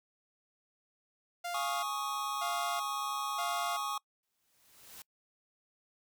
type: tone bursts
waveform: sawtooth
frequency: 698.5 Hz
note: F5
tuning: in tune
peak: -32 dBFS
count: 3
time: 1.44-3.77 s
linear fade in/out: 10 ms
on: 390 ms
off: 580 ms
type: chord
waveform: square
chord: Ab suspended fourth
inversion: none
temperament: just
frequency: 830.6 / 1107.5 / 1245.9 Hz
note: Ab5 / Db6 / Eb6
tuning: 0 / -2 / +2 cents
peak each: -41 / -37 / -40 dBFS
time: 1.54-3.98 s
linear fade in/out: 5 ms
type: noise with exponential growth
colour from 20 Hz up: white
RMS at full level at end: -47 dBFS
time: 4.23-5.02 s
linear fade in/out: 2 ms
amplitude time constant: 170 ms
effects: noise-tail reverb RT60 0.1 s tail -25 dB re dry